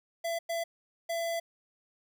square tone bursts at uneven times, 671 Hz, E5, 31 cents sharp, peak -31 dBFS, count 3, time 0.24-0.39 / 0.49-0.64 / 1.09-1.4 s, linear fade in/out 10 ms, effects none

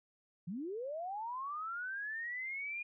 sine linear sweep, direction up, 155.56 to 2442 Hz, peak -38 dBFS, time 0.47-2.83 s, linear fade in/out 10 ms, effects none

